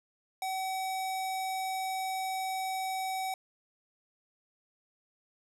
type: tone with low-pass filter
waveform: square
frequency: 759 Hz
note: F#5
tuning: 44 cents sharp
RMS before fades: -34 dBFS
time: 0.42-3.34 s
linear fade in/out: 2 ms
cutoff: 12000 Hz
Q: 1.4
effects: 11-bit